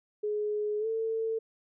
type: tone with pitch glide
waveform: sine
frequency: 420 to 447.6 Hz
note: G#4 to A4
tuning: +19 to +30 cents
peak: -28 dBFS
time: 0.23-1.39 s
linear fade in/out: 10 ms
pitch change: +111 cents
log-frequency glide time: 0.79-0.87 s
effects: none